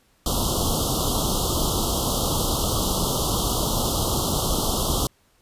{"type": "band-stop noise", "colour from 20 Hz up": "pink", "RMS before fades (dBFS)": -23, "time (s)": [0.26, 5.07], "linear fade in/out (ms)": 2, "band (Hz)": [1300, 3000], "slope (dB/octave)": 96, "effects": ["pink hiss -62 dBFS RMS until 5.41 s", "resampled to 32000 Hz"]}